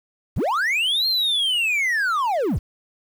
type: linear two-way sweep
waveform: triangle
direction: up then down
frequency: 31.87 to 4254 to 31.87 Hz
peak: -17 dBFS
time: 0.36-2.59 s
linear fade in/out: 10 ms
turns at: 1.07 s
effects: 8-bit